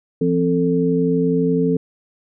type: tone cluster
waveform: sine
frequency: 170.3 / 262.2 / 442.2 Hz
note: F3 / C4 / A4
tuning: -43 / +4 / +9 cents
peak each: -19 dBFS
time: 0.21-1.77 s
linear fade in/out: 5 ms
effects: none